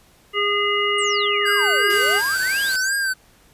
harmonic tone, 409.8 Hz, G#4, 23 cents flat, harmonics 1 / 3 / 5 / 7, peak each -23 / -23 / -23 / -23 dBFS, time 0.33-2.22 s, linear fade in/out 50 ms
sine exponential two-way sweep, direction down then up, 8930 to 347.9 to 8930 Hz, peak -27 dBFS, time 0.98-2.96 s, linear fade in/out 5 ms, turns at 1.9 s
square tone with vibrato, 1568 Hz, G6, in tune, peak -20 dBFS, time 1.45-3.14 s, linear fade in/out 20 ms, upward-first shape sine, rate 2.8 Hz, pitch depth 57 cents each way
white noise, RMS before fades -31 dBFS, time 1.9-2.76 s, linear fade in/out 0 ms
effects pink hiss -54 dBFS RMS until 3.53 s + resampled to 32000 Hz

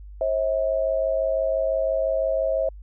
sine tone pair together, 537 / 642.9 Hz, C5 / E5, +45 / -43 cents, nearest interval minor third, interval 312 cents, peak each -23 dBFS, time 0.21-2.69 s, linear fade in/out 2 ms, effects added 50 Hz sine -38 dBFS peak until 2.82 s

